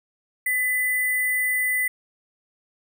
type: tone with sample-and-hold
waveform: sine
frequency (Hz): 2004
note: B6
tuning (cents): +25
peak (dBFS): -20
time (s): 0.46-1.88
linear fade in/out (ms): 5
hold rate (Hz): 11025
effects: none